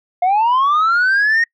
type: linear sweep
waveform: sine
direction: up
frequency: 700 to 1874 Hz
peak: -9 dBFS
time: 0.22-1.44 s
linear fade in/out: 5 ms
effects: noise-tail reverb RT60 0.1 s tail -26 dB re dry + tanh soft clip ceiling -10 dBFS